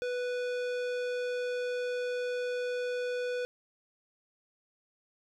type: tone with tanh clipping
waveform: sine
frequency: 493.9 Hz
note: B4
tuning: in tune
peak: -33 dBFS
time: 0.02-3.45 s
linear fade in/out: 0 ms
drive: 18 dB
effects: none